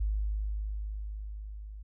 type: tone with level ramp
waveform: sine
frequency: 51.91 Hz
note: G#1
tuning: in tune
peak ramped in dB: -26 to -41 dBFS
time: 0-1.83 s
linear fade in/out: 10 ms
effects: none